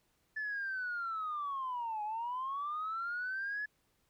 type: linear two-way sweep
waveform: sine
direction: down then up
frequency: 1749 to 830.6 to 1715 Hz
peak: -34 dBFS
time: 0.36-3.66 s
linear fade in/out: 10 ms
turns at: 2.03 s
effects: tanh soft clip ceiling -31 dBFS + pink hiss -75 dBFS RMS until 4.09 s